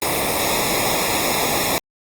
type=noise with comb filter; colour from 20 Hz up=pink; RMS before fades=-20 dBFS; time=0.02-1.78 s; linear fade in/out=0 ms; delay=0.66 ms; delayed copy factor=-0.9; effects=Opus 32 kbps